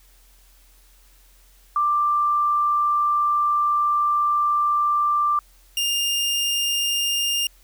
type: tone pair in turn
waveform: sine / sawtooth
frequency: 1181 / 2809 Hz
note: D6 / F7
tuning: +9 / +9 cents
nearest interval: octave + minor third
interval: 1500 cents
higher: second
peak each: -17 dBFS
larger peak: neither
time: 1.76-5.39 / 5.77-7.47 s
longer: first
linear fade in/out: 2 ms
effects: added 43 Hz sine -52 dBFS peak until 7.63 s + white hiss -57 dBFS RMS until 7.63 s